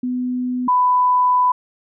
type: tone pair in turn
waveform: sine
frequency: 250 / 996.5 Hz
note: B3 / B5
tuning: +21 / +15 cents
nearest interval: 2 octaves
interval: 2394 cents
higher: second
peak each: -19 / -12 dBFS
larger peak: second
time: 0.03-0.68 / 0.68-1.52 s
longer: second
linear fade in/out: 5 ms
effects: none